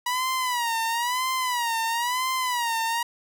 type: tone with vibrato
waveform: sawtooth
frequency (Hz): 970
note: B5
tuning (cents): -31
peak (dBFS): -20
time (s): 0.06-3.03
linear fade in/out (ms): 5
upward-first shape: sine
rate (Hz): 1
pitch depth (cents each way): 120
effects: none